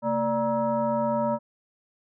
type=tone with frequency modulation; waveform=sine; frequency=587.3 Hz; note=D5; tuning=in tune; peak=-22 dBFS; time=0.02-1.39 s; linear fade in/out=50 ms; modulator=360 Hz; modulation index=1.2; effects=none

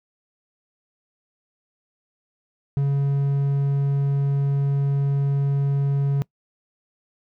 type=tone; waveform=triangle; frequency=139.8 Hz; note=C#3; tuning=15 cents sharp; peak=-16 dBFS; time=2.77-6.22 s; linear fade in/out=0 ms; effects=noise-tail reverb RT60 0.1 s tail -23 dB re dry

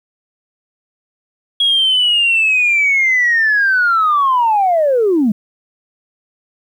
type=linear sweep; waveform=sine; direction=down; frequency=3322 to 196 Hz; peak=-9 dBFS; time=1.6-5.32 s; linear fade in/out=5 ms; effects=tanh soft clip ceiling -6 dBFS + 8-bit

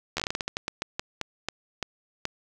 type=slowing click train; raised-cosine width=0.2 ms; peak=-11 dBFS; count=18; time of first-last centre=0.17-2.254 s; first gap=12 ms; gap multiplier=1.25; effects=none

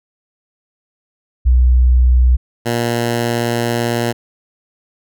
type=tone pair in turn; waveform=sine / 10% pulse; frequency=62.2 / 118.1 Hz; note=B1 / A#2; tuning=+13 / +23 cents; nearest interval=major seventh; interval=1110 cents; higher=second; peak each=-7 dBFS; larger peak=neither; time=1.45-2.37 / 2.65-4.13 s; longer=second; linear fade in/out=20 ms; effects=none

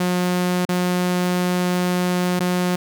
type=tone with dropouts; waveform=sawtooth; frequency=179.6 Hz; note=F3; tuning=49 cents sharp; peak=-14 dBFS; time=0-2.76 s; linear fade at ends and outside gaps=5 ms; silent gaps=0.653-0.689 / 2.394-2.403 s; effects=none

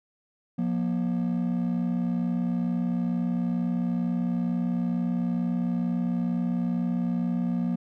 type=tone pair together; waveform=triangle; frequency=176.6 / 238.8 Hz; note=F3 / A#3; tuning=+20 / +42 cents; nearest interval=perfect fourth; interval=522 cents; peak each=-24 dBFS; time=0.58-7.76 s; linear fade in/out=10 ms; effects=tanh soft clip ceiling -18 dBFS

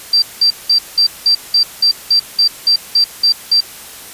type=tone bursts; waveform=sine; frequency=4699 Hz; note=D8; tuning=in tune; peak=-7 dBFS; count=13; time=0.13-3.606 s; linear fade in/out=5 ms; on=92 ms; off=190 ms; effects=white hiss -33 dBFS RMS until 4.13 s + resampled to 32000 Hz

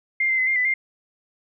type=tone with pitch steps; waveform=sine; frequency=2108 / 2081 / 2037 / 2109 / 1998 / 2107 Hz; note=C7 / C7 / C7 / C7 / B6 / C7; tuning=+12 / -10 / -47 / +13 / +20 / +12 cents; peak=-18 dBFS; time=0.2-0.74 s; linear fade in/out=5 ms; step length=90 ms; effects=none

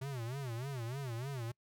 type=tone with vibrato; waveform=square; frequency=126.8 Hz; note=B2; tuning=46 cents sharp; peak=-39 dBFS; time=0.01-1.52 s; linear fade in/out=10 ms; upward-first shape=sine; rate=3.3 Hz; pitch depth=190 cents each way; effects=noise-tail reverb RT60 0.1 s tail -25 dB re dry

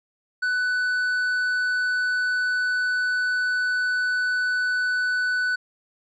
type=tone with tanh clipping; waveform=sine; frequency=1493 Hz; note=F#6; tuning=15 cents sharp; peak=-22 dBFS; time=0.42-5.56 s; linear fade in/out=10 ms; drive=6 dB; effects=none

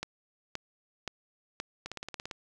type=two click trains; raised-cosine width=0.2 ms; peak=-21 / -17 dBFS; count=9 / 4; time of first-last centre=1.86-2.312 / 0.03-1.601 s; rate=17.7 / 1.91 Hz; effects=none

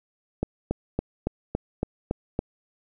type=click train; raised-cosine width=2 ms; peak=-11 dBFS; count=8; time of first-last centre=0.43-2.391 s; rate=3.57 Hz; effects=none

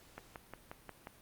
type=click train; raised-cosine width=0.5 ms; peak=-29 dBFS; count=6; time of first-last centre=0.18-1.071 s; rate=5.61 Hz; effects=pink hiss -61 dBFS RMS until 1.21 s + Opus 48 kbps

